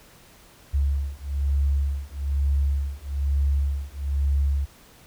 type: beating tone pair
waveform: sine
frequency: 69.4 / 70.5 Hz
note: C#2 / C#2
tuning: +3 / +30 cents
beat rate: 1.1 Hz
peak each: -24 dBFS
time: 0.73-4.66 s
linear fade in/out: 20 ms
effects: pink hiss -52 dBFS RMS until 5.06 s